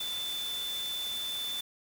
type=tone in noise; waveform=sine; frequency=3520 Hz; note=A7; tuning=in tune; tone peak=-33 dBFS; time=0-1.61 s; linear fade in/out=5 ms; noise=white; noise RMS=-42 dBFS; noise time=0-1.61 s; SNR=+6 dB; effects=none